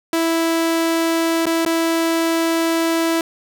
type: tone with dropouts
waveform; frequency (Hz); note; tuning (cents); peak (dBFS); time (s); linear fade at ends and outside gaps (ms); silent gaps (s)
sawtooth; 329.6; E4; 0; -12; 0.13-3.21; 2; 1.457-1.466 / 1.651-1.661
effects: none